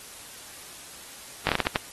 slowing click train, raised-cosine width 0.3 ms, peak -6 dBFS, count 7, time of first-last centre 1.47-1.759 s, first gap 20 ms, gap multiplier 1.35, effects white hiss -44 dBFS RMS until 1.92 s + AAC 32 kbps

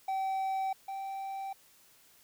triangle tone pair in turn, 769 / 778.4 Hz, G5 / G5, -33 / -12 cents, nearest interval unison, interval 21 cents, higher second, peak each -28 / -34 dBFS, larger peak first, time 0.08-0.73 / 0.88-1.53 s, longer neither, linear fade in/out 5 ms, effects white hiss -62 dBFS RMS until 2.23 s

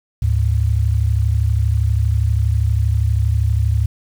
sine tone pair together, 74.01 / 106.5 Hz, D2 / G#2, +14 / +44 cents, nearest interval tritone, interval 630 cents, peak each -16 dBFS, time 0.22-3.86 s, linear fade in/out 5 ms, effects 7-bit

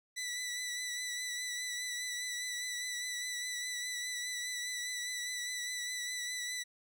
15% pulse tone with vibrato, 1975.5 Hz, B6, in tune, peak -30 dBFS, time 0.16-6.64 s, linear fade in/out 20 ms, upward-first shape triangle, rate 4.9 Hz, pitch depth 30 cents each way, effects none

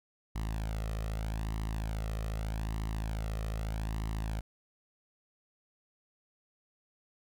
sawtooth tone with flanger, 54.1 Hz, A1, 29 cents flat, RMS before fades -35 dBFS, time 0.35-4.41 s, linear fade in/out 10 ms, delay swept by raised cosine 1 to 1.61 ms, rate 0.81 Hz, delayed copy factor +0.65, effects none

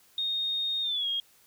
sine tone with pitch glide, 3701 to 3259 Hz, A#7 to G#7, -13 to -33 cents, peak -27 dBFS, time 0.18-1.2 s, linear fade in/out 2 ms, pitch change -220 cents, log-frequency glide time 0.82-1.08 s, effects white hiss -61 dBFS RMS until 1.46 s

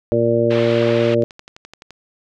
harmonic tone, 116.8 Hz, A#2, 4 cents sharp, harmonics 1 / 2 / 3 / 4 / 5, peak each -22 / -22 / -19 / -19 / -18 dBFS, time 0.12-1.24 s, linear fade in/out 0 ms
white band-pass noise, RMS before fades -29 dBFS, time 0.5-1.15 s, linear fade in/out 10 ms, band 330 to 3300 Hz, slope 24 dB/octave
click train, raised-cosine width 0.2 ms, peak -21 dBFS, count 15, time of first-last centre 0.71-1.907 s, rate 11.7 Hz
effects none

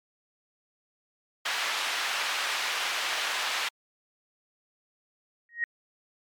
white band-pass noise, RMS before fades -30 dBFS, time 1.45-3.69 s, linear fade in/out 10 ms, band 860 to 3200 Hz, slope 12 dB/octave
sine tone with exponential growth, 1878 Hz, A#6, 12 cents sharp, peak -21 dBFS, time 5.49-5.64 s, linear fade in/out 1 ms, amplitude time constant 31 ms
effects MP3 96 kbps

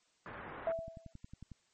white low-pass noise, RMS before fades -47 dBFS, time 0.26-0.72 s, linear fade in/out 0 ms, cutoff 1700 Hz, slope 24 dB/octave
sine tone with exponential decay, 659.3 Hz, E5, in tune, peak -28 dBFS, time 0.67-1.13 s, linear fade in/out 1 ms, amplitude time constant 100 ms
click train, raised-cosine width 5 ms, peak -36 dBFS, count 9, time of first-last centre 0.79-1.517 s, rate 11 Hz
effects white hiss -73 dBFS RMS until 1.73 s + MP3 32 kbps

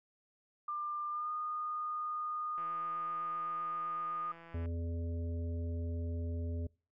sine tone with pitch glide, 1194 to 1226.2 Hz, D6 to D#6, +28 to -26 cents, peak -35 dBFS, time 0.68-4.32 s, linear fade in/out 5 ms, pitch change +46 cents, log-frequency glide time 1.1-1.31 s
click train, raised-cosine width 0.5 ms, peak -39 dBFS, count 348, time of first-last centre 2.58-4.658 s, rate 167 Hz
harmonic tone, 84.2 Hz, E2, 37 cents sharp, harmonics 1 / 3 / 5 / 7, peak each -35 / -45 / -49 / -52 dBFS, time 4.54-6.67 s, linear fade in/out 5 ms
effects noise-tail reverb RT60 0.4 s tail -26 dB re dry

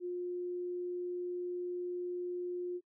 sine tone, 356 Hz, F4, 33 cents sharp, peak -35 dBFS, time 0-2.81 s, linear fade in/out 50 ms, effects noise-tail reverb RT60 0.1 s tail -25 dB re dry

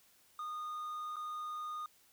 triangle tone with dropouts, 1228 Hz, D#6, 23 cents flat, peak -37 dBFS, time 0.39-1.86 s, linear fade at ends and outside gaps 2 ms, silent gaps 1.159-1.166 s, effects white hiss -67 dBFS RMS until 2.12 s

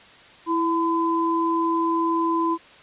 sine tone pair together, 330.7 / 1013.6 Hz, E4 / B5, +6 / +45 cents, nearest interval octave + perfect fifth, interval 1939 cents, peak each -22 dBFS, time 0.46-2.58 s, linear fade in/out 50 ms, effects white hiss -48 dBFS RMS until 2.82 s + resampled to 8000 Hz

